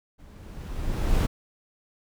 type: noise with level ramp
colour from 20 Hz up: brown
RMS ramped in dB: -48 to -19 dBFS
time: 0.18-1.27 s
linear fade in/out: 20 ms
effects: none